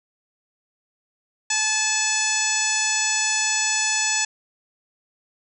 harmonic tone with a mistuned harmonic, 865 Hz, A5, 30 cents flat, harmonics 1 / 2 / 3 / 4 / 5 / 6 / 7 / 8 / 9, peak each -31 / -28 / -27 / -32 / -32 / -30 / -28 / -26 / -27 dBFS, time 1.5-4.25 s, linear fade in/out 5 ms, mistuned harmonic 9, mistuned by +20 cents, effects none

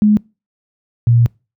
sine tone pair in turn, 210.3 / 118.03 Hz, G#3 / A#2, +22 / +22 cents, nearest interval minor seventh, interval 1000 cents, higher first, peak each -7 dBFS, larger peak neither, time 0.02-0.17 / 1.07-1.26 s, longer second, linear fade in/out 0 ms, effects noise-tail reverb RT60 0.3 s tail -26 dB re dry + high-pass 60 Hz 12 dB/octave

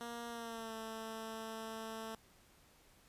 10% pulse tone with pitch glide, 235.4 to 222.6 Hz, A#3 to A3, +17 to +20 cents, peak -35 dBFS, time 0.01-2.15 s, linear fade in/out 0 ms, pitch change -97 cents, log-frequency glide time 0.29-0.74 s, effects pink hiss -66 dBFS RMS until 3.08 s + resampled to 32000 Hz

